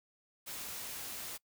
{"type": "noise", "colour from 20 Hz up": "white", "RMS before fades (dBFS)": -43, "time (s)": [0.46, 1.38], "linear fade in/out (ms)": 20, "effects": ["noise-tail reverb RT60 0.1 s tail -23 dB re dry"]}